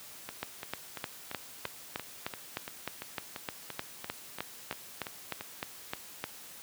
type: two click trains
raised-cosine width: 0.3 ms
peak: -17 / -22 dBFS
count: 20 / 16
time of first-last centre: 0.43-6.24 / 0.29-5.409 s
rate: 3.27 / 2.93 Hz
effects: white hiss -49 dBFS RMS until 6.62 s + high-pass 80 Hz 12 dB/octave